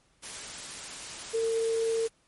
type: tone in noise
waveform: sine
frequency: 453.1 Hz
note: A#4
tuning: 49 cents flat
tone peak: -25 dBFS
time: 1.33-2.08 s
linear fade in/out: 20 ms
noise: white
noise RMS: -40 dBFS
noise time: 0.22-2.09 s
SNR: +12 dB
effects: pink hiss -67 dBFS RMS until 2.27 s + MP3 48 kbps